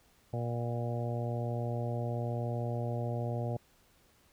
harmonic tone with a mistuned harmonic, 119.1 Hz, A#2, 38 cents sharp, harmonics 1 / 2 / 3 / 4 / 5 / 6 / 7, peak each -33 / -42 / -44 / -42 / -41 / -44 / -48 dBFS, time 0.33-3.57 s, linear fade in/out 5 ms, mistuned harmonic 7, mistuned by -38 cents, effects pink hiss -66 dBFS RMS until 4.32 s

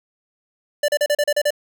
square tone bursts, 587.3 Hz, D5, in tune, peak -16 dBFS, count 8, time 0.83-1.506 s, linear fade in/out 5 ms, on 53 ms, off 36 ms, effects none

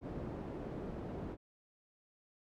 white low-pass noise, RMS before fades -43 dBFS, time 0.01-1.37 s, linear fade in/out 50 ms, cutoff 400 Hz, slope 12 dB/octave, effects none

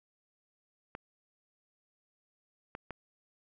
clicks, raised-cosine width 0.5 ms, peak -25 dBFS, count 3, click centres 0.951 / 2.751 / 2.907 s, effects none

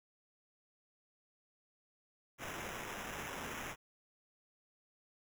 white noise with sample-and-hold, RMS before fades -44 dBFS, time 2.38-3.76 s, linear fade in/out 50 ms, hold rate 4410 Hz, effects none

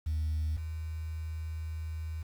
sine tone pair in turn, 77.78 / 79.69 Hz, D#2 / D#2, 0 / +42 cents, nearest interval unison, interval 42 cents, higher second, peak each -27 / -34 dBFS, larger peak first, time 0.06-0.57 / 0.57-2.23 s, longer second, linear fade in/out 10 ms, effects tanh soft clip ceiling -26 dBFS + 9-bit

